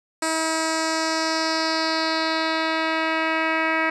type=tone with low-pass filter sweep; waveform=10% pulse; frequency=321 Hz; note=E4; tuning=46 cents flat; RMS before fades=-23 dBFS; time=0.22-3.9 s; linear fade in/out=5 ms; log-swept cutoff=8400 to 2300 Hz; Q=2.9; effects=none